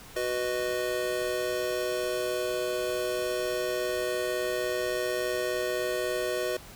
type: chord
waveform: square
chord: B major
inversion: second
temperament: just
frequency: 370.4 / 493.9 / 617.4 Hz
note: F#4 / B4 / D#5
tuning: +2 / 0 / -14 cents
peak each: -33 dBFS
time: 0.16-6.57 s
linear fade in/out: 5 ms
effects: pink hiss -48 dBFS RMS until 6.75 s